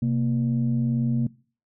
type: tone pair together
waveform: sine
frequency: 129.96 / 232.1 Hz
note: C3 / A#3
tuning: -11 / -7 cents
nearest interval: minor seventh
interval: 1004 cents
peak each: -22 dBFS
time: 0.02-1.27 s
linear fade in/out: 5 ms
effects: noise-tail reverb RT60 0.4 s tail -22 dB re dry + tanh soft clip ceiling -15 dBFS